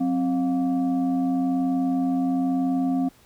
sine tone with frequency modulation, 263.5 Hz, C4, 12 cents sharp, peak -20 dBFS, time 0-3.09 s, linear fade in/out 10 ms, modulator 446 Hz, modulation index 0.55, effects pink hiss -56 dBFS RMS until 3.25 s

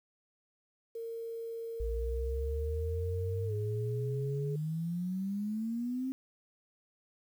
sine tone with pitch glide, 458.5 to 420.4 Hz, A#4 to G#4, -29 to +21 cents, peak -37 dBFS, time 0.95-4.56 s, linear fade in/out 5 ms, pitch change -150 cents, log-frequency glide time 3.45-3.54 s
sine exponential sweep, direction up, 55 to 266.3 Hz, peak -32 dBFS, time 1.8-6.12 s, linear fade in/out 0 ms
effects 10-bit

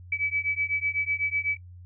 sine beating tone pair, 2289 / 2297 Hz, D7 / D7, -45 / -39 cents, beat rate 8 Hz, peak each -28 dBFS, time 0.12-1.57 s, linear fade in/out 5 ms, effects noise-tail reverb RT60 0.1 s tail -22 dB re dry + added 89 Hz sine -43 dBFS peak until 1.85 s

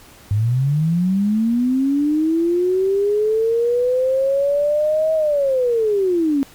sine linear two-way sweep, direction up then down, 99 to 640 to 268.7 Hz, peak -14 dBFS, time 0.31-6.43 s, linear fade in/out 0 ms, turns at 5.14 s, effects pink hiss -45 dBFS RMS until 6.54 s + MP3 96 kbps

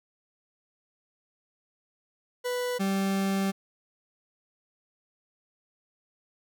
40% pulse tone pair in turn, 493.9 / 194.71 Hz, B4 / G3, 0 / -11 cents, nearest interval octave + major third, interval 1611 cents, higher first, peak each -27 / -24 dBFS, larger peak second, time 2.44-2.79 / 2.79-3.52 s, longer second, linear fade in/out 20 ms, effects none

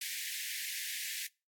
pink high-pass noise, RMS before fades -39 dBFS, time 0.01-1.27 s, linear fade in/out 5 ms, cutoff 1700 Hz, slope 96 dB/octave, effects noise-tail reverb RT60 0.3 s tail -26 dB re dry + AAC 64 kbps

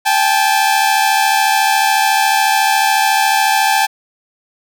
sawtooth tone pair together, 790 / 864 Hz, G5 / A5, +13 / -32 cents, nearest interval major second, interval 155 cents, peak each -10 dBFS, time 0.05-3.87 s, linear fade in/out 20 ms, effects none

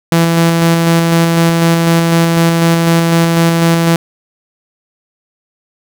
sawtooth tone with tremolo, 166.9 Hz, E3, 22 cents sharp, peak -3 dBFS, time 0.12-3.96 s, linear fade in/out 2 ms, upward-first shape square, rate 4 Hz, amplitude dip 25%, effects none

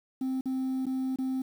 sine tone with dropouts, 261.6 Hz, C4, in tune, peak -25 dBFS, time 0.21-1.42 s, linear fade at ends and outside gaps 5 ms, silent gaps 0.41-0.456 / 0.856-0.865 / 1.16-1.186 s, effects tanh soft clip ceiling -27 dBFS + 9-bit

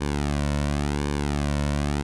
sawtooth tone with flanger, 72.4 Hz, D2, 24 cents flat, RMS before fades -25 dBFS, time 0-2.03 s, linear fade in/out 20 ms, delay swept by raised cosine 1.5 to 2.5 ms, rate 0.92 Hz, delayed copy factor -0.7, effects resampled to 24000 Hz

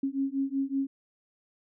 sine beating tone pair, 270 / 275.3 Hz, C#4 / C#4, -45 / -12 cents, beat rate 5.3 Hz, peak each -30 dBFS, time 0.03-0.87 s, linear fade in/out 5 ms, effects none

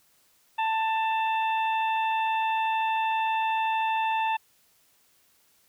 harmonic tone, 887 Hz, A5, 14 cents sharp, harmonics 1 / 2 / 3 / 4, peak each -24 / -36 / -33 / -41 dBFS, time 0.58-4.37 s, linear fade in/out 10 ms, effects white hiss -64 dBFS RMS until 5.68 s

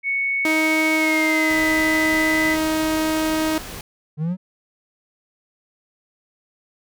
sine tone with pitch glide, 2217 to 1998.1 Hz, C#7 to B6, 0 to +20 cents, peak -19 dBFS, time 0.03-2.57 s, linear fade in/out 50 ms, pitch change -180 cents, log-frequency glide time 0.95-1.57 s
sawtooth tone, 314.7 Hz, D#4, 20 cents sharp, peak -15 dBFS, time 0.45-3.58 s, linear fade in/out 2 ms
pink noise, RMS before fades -34 dBFS, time 1.5-3.81 s, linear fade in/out 2 ms
triangle linear sweep, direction up, 146.83 to 190.2 Hz, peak -18 dBFS, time 4.17-4.37 s, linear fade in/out 50 ms
effects none

